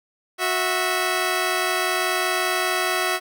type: tone pair together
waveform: 10% pulse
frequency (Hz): 367.3 / 654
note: F#4 / E5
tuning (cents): -13 / -14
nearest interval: minor seventh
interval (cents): 999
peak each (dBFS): -15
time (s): 0.38-3.2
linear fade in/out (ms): 50
effects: none